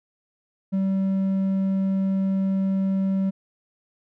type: tone with hard clipping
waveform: sine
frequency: 192.5 Hz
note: G3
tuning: 31 cents flat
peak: -21 dBFS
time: 0.72-3.31 s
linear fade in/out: 20 ms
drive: 3 dB
effects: none